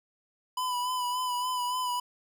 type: tone with vibrato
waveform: square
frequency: 996 Hz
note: B5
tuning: 14 cents sharp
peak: -29 dBFS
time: 0.57-2 s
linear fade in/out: 5 ms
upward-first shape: sine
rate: 3.5 Hz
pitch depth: 32 cents each way
effects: none